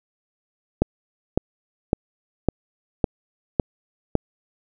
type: click train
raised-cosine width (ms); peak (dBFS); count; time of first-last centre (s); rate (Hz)
2; -3; 7; 0.82-4.153; 1.8
effects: none